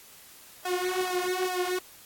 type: tone with flanger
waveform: sawtooth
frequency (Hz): 365.3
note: F#4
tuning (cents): -22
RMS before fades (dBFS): -29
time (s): 0.65-1.79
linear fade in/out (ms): 5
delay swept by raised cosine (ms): 1.5 to 5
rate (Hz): 2.3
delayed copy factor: +0.9
effects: white hiss -51 dBFS RMS until 2.05 s + AAC 64 kbps